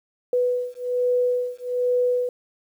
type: beating tone pair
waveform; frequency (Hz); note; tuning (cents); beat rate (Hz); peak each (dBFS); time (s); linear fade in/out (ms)
sine; 493.9 / 495.1; B4 / B4; 0 / +4; 1.2; -23; 0.33-2.29; 2
effects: 9-bit